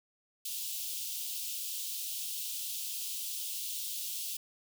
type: high-pass noise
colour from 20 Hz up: white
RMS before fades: -38 dBFS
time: 0.45-4.37 s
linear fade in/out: 5 ms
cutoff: 2800 Hz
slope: 48 dB/octave
effects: none